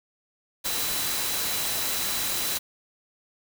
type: tone in noise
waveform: sine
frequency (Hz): 3977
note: B7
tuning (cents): +11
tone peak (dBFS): -35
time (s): 0.64-2.59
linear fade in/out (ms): 20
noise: white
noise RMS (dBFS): -28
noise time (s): 0.64-2.59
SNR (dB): -10
effects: none